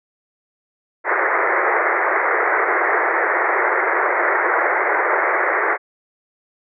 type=band-pass noise; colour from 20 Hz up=white; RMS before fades=-18 dBFS; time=1.04-5.78 s; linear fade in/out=50 ms; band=340 to 2100 Hz; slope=96 dB/octave; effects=none